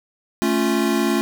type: chord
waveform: square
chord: A augmented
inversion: none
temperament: equal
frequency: 220 / 277.2 / 349.2 Hz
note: A3 / C#4 / E#4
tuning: 0 / 0 / 0 cents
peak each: -22 / -23 / -22 dBFS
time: 0.42-1.21 s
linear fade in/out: 0 ms
effects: none